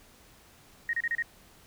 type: tone bursts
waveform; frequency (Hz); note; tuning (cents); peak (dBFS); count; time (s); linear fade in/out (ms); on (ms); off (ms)
sine; 1870; A#6; +5; -26; 5; 0.89-1.224; 2; 42; 31
effects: pink hiss -57 dBFS RMS until 1.66 s